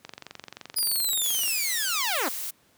click train, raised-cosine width 0.2 ms, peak -21 dBFS, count 34, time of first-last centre 0.05-1.479 s, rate 23.1 Hz
10% pulse linear sweep, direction down, 4978 to 223.1 Hz, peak -17 dBFS, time 0.76-2.29 s, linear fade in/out 10 ms
blue noise, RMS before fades -33 dBFS, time 1.23-2.51 s, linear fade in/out 10 ms
effects pink hiss -62 dBFS RMS until 2.77 s + high-pass 100 Hz 12 dB/octave

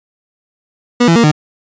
30% pulse tone with pitch steps, 242.4 / 167.2 / 233.2 / 151.9 Hz, B3 / E3 / A#3 / D#3, -32 / +25 / +1 / -41 cents, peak -4 dBFS, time 1-1.316 s, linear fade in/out 10 ms, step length 79 ms, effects resampled to 16000 Hz

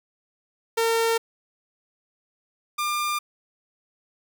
sawtooth tone pair in turn, 456.2 / 1198.4 Hz, A#4 / D6, -37 / +35 cents, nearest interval octave + perfect fourth, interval 1672 cents, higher second, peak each -16 / -20 dBFS, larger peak first, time 0.77-1.18 / 2.78-3.19 s, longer neither, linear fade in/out 10 ms, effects none

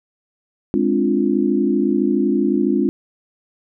sine chord, D half-diminished seventh, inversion second, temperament equal, 207.7 / 261.6 / 293.7 / 349.2 Hz, Ab3 / C4 / D4 / F4, 0 / 0 / 0 / 0 cents, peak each -20 dBFS, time 0.74-2.89 s, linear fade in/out 0 ms, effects none

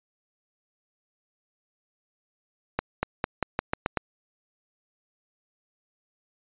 accelerating click train, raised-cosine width 0.5 ms, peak -9 dBFS, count 8, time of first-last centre 2.79-3.973 s, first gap 240 ms, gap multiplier 0.88, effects resampled to 8000 Hz

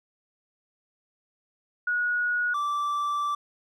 sine / triangle tone pair in turn, 1455 / 1167.2 Hz, F#6 / D6, -29 / -11 cents, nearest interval major third, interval 382 cents, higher first, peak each -23 dBFS, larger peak neither, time 1.87-2.54 / 2.54-3.35 s, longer second, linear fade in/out 5 ms, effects none

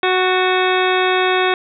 harmonic tone with a mistuned harmonic, 370 Hz, F#4, in tune, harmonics 1 / 2 / 3 / 4 / 5 / 6 / 7 / 9 / 10, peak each -17 / -20 / -22 / -23 / -24 / -25 / -25 / -27 / -27 dBFS, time 0.03-1.54 s, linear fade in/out 2 ms, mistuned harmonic 5, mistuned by -27 cents, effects none

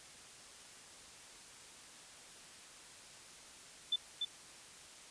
sine tone with echo, 3520 Hz, A7, in tune, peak -30 dBFS, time 3.92-3.96 s, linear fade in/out 5 ms, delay 290 ms, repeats 1, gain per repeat -4 dB, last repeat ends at 4.25 s, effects white hiss -55 dBFS RMS until 5.1 s + resampled to 22050 Hz

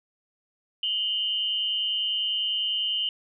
sine tone pair together, 2870 / 3080 Hz, F7 / G7, +47 / -31 cents, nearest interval minor second, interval 122 cents, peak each -27 dBFS, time 0.83-3.09 s, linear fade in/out 2 ms, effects none

